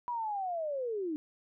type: linear sweep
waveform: sine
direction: down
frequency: 985 to 292.1 Hz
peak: -32 dBFS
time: 0.08-1.16 s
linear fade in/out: 0 ms
effects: none